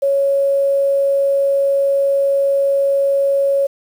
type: tone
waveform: sine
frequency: 554.4 Hz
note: C#5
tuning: in tune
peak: -12 dBFS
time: 0.02-3.67 s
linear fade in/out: 10 ms
effects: 7-bit